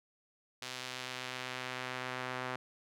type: tone with band-pass filter sweep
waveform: sawtooth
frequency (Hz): 127.4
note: C3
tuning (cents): -46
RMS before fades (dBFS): -41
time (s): 0.62-2.56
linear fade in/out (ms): 2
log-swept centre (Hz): 4200 to 1400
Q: 0.87
effects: none